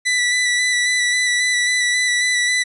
sawtooth tone with vibrato, 1975.5 Hz, B6, in tune, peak -12 dBFS, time 0.05-2.64 s, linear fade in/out 20 ms, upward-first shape square, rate 3.7 Hz, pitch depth 15 cents each way, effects resampled to 24000 Hz

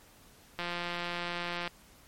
click train, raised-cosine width 0.3 ms, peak -19 dBFS, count 190, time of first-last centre 0.59-1.676 s, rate 174 Hz, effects pink hiss -58 dBFS RMS until 2.07 s + MP3 64 kbps

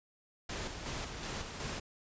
pink noise with tremolo, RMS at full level -39 dBFS, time 0.49-1.8 s, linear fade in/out 5 ms, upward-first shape square, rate 2.7 Hz, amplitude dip 40%, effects resampled to 16000 Hz

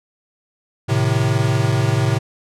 square chord, A diminished, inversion none, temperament equal, 110 / 130.81 / 155.56 Hz, A2 / C3 / Eb3, 0 / 0 / 0 cents, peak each -19 / -19 / -25 dBFS, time 0.88-2.19 s, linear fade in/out 20 ms, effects low-pass 9000 Hz 12 dB/octave

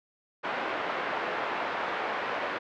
pink band-pass noise, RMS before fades -32 dBFS, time 0.43-2.59 s, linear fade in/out 20 ms, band 540 to 2000 Hz, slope 12 dB/octave, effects low-pass 4000 Hz 12 dB/octave

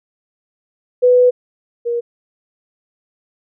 sine tone pair in turn, 496.3 / 473.5 Hz, B4 / A#4, +8 / +27 cents, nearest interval minor second, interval 81 cents, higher first, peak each -7 / -16 dBFS, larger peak first, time 1.02-1.31 / 1.85-2.01 s, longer first, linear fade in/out 20 ms, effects none

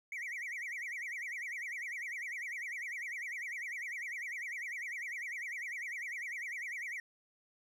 triangle tone with vibrato, 2090 Hz, C7, 2 cents flat, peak -37 dBFS, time 0.12-7 s, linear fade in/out 2 ms, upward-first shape sine, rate 10 Hz, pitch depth 200 cents each way, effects none

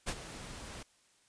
pink noise with ADSR envelope, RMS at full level -33 dBFS, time 0.06-0.83 s, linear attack 28 ms, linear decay 53 ms, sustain -13 dB, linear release 6 ms, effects white hiss -68 dBFS RMS until 1.28 s + resampled to 22050 Hz

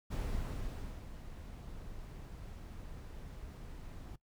brown noise with ADSR envelope, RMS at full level -36 dBFS, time 0.1-4.16 s, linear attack 20 ms, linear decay 930 ms, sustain -11 dB, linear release 7 ms, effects noise-tail reverb RT60 0.1 s tail -19 dB re dry

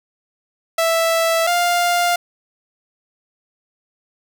sawtooth tone pair in turn, 659.3 / 700.8 Hz, E5 / F5, 0 / +6 cents, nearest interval minor second, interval 106 cents, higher second, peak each -11 dBFS, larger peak neither, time 0.78-1.47 / 1.47-2.16 s, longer neither, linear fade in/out 5 ms, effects none

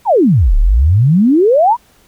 sine exponential two-way sweep, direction down then up, 1018 to 32.7 to 1018 Hz, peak -6 dBFS, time 0.05-1.77 s, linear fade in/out 50 ms, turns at 0.56 s, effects pink hiss -50 dBFS RMS until 2.07 s

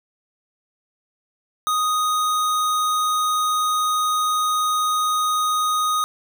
square tone, 1244.5 Hz, D#6, in tune, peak -19 dBFS, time 1.67-6.04 s, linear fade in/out 0 ms, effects none

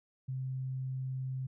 sine tone, 130.81 Hz, C3, in tune, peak -34 dBFS, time 0.28-1.47 s, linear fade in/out 10 ms, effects none

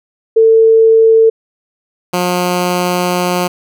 sine / 10% pulse tone pair in turn, 447.9 / 178.78 Hz, A4 / F3, +31 / +41 cents, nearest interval octave + major third, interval 1590 cents, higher first, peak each -4 dBFS, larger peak neither, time 0.36-1.3 / 2.13-3.48 s, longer second, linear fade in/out 10 ms, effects none

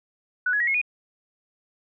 sine tone with pitch steps, 1480 / 1680.5 / 1908.3 / 2167 / 2460 Hz, F#6 / G#6 / A#6 / C#7 / D#7, 0 / +20 / +40 / -40 / -20 cents, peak -20 dBFS, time 0.46-0.815 s, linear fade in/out 5 ms, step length 71 ms, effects none

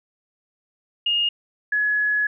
sine tone pair in turn, 2845 / 1691.6 Hz, F7 / G#6, +31 / +31 cents, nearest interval major sixth, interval 900 cents, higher first, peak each -18 dBFS, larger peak neither, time 1.06-1.29 / 1.72-2.27 s, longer second, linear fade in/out 5 ms, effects none

